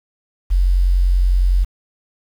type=tone; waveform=sine; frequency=45.27 Hz; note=F#1; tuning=37 cents flat; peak=-11 dBFS; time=0.5-1.65 s; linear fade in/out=20 ms; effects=7-bit